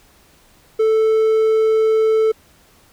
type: tone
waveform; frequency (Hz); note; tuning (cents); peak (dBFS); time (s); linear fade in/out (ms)
triangle; 440; A4; 0; -10; 0.79-2.32; 10
effects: pink hiss -52 dBFS RMS until 2.92 s